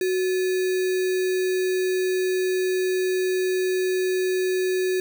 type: tone with sample-and-hold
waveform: sine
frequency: 370 Hz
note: F#4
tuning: in tune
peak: -20 dBFS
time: 0.01-5 s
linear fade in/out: 2 ms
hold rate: 2100 Hz
effects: none